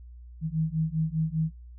sine beating tone pair, 156.8 / 161.8 Hz, D#3 / E3, +14 / -32 cents, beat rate 5 Hz, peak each -28 dBFS, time 0.41-1.52 s, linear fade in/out 50 ms, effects noise-tail reverb RT60 0.2 s tail -22 dB re dry + added 60 Hz sine -43 dBFS peak until 1.78 s

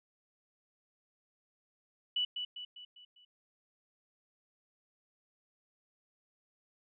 sine tone with echo, 2960 Hz, F#7, in tune, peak -29 dBFS, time 2.16-2.25 s, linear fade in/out 5 ms, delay 200 ms, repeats 5, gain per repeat -6 dB, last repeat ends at 3.25 s, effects none

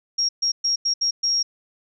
sine tone bursts at uneven times, 5588 Hz, F8, in tune, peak -18 dBFS, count 6, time 0.18-0.29 / 0.42-0.52 / 0.64-0.76 / 0.85-0.94 / 1.01-1.11 / 1.23-1.43 s, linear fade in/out 10 ms, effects none

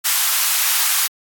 white high-pass noise, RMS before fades -17 dBFS, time 0.04-1.08 s, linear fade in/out 20 ms, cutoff 880 Hz, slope 24 dB/octave, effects AAC 64 kbps

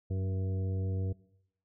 harmonic tone with a mistuned harmonic, 95.1 Hz, F#2, 48 cents sharp, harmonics 1 / 2 / 3 / 4 / 5 / 7, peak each -30 / -41 / -46 / -47 / -45 / -55 dBFS, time 0.1-1.13 s, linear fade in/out 10 ms, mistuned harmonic 2, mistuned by -31 cents, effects noise-tail reverb RT60 0.8 s tail -22 dB re dry

